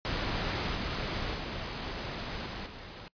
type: noise with level steps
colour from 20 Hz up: pink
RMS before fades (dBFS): -32 / -34 / -37 / -39 / -45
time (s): 0.05-3.08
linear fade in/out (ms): 0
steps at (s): 0.75 / 1.34 / 2.46 / 2.66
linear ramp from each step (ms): 5
effects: noise-tail reverb RT60 0.1 s tail -24 dB re dry + resampled to 11025 Hz